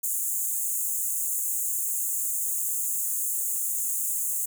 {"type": "high-pass noise", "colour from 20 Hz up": "pink", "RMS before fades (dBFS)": -28, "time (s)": [0.03, 4.46], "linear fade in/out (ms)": 10, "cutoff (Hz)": 6700, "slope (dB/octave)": 96, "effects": []}